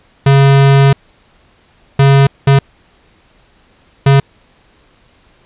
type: tone bursts at uneven times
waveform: square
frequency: 137.9 Hz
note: C#3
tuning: 9 cents flat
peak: -5 dBFS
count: 4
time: 0.26-0.93 / 1.99-2.27 / 2.47-2.59 / 4.06-4.2 s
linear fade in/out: 5 ms
effects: pink hiss -50 dBFS RMS until 5.45 s + resampled to 8000 Hz